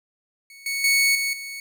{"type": "tone with level steps", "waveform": "sawtooth", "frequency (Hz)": 2217, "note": "C#7", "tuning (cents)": 0, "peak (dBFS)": [-40, -21, -13, -19, -29], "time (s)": [0.5, 1.6], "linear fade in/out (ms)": 2, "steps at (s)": [0.66, 0.84, 1.15, 1.33], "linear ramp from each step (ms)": 2, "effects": []}